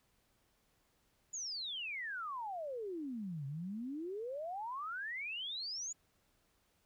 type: exponential two-way sweep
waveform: sine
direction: down then up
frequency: 7010 to 133.7 to 7010 Hz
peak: -39 dBFS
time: 1.33-5.93 s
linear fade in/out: 10 ms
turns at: 3.46 s
effects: pink hiss -75 dBFS RMS until 6.85 s